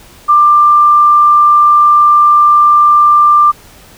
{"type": "tone", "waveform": "sine", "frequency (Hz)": 1187, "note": "D6", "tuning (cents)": 18, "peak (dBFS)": -3, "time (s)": [0.28, 3.52], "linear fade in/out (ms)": 20, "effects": ["pink hiss -39 dBFS RMS until 3.97 s"]}